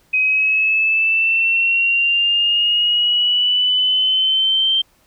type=linear sweep; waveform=sine; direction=up; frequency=2519 to 3144 Hz; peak=-13 dBFS; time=0.13-4.82 s; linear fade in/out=10 ms; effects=pink hiss -57 dBFS RMS until 5.06 s